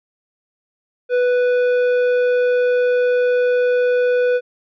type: tone with tanh clipping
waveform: sine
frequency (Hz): 494.2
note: B4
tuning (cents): +1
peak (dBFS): -15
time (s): 1.09-4.41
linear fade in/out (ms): 50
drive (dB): 10
effects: none